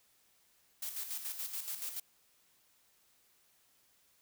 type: noise with tremolo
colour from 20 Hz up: blue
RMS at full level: -39 dBFS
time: 0.82-2 s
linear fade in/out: 5 ms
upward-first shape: square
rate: 7 Hz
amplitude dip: 55%
effects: white hiss -70 dBFS RMS until 4.21 s